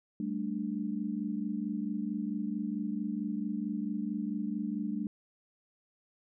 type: chord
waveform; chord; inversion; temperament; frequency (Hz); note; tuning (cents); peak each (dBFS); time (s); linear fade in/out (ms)
sine; G suspended second; none; just; 196 / 220.5 / 294; G3 / A3 / D4; 0 / +4 / +2; -36 / -35 / -37; 0.2-5.07; 2
effects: none